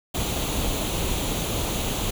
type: noise with comb filter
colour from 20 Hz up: pink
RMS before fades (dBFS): -26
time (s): 0.14-2.11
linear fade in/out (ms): 10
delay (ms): 0.29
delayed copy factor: +0.55
effects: none